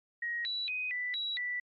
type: tone with pitch steps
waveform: sine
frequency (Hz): 1888 / 3937 / 2504 / 1981 / 3893 / 1968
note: A#6 / B7 / D#7 / B6 / B7 / B6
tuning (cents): +22 / -6 / +10 / +5 / -26 / -7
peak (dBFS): -32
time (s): 0.22-1.6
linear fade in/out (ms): 5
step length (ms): 230
effects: MP3 32 kbps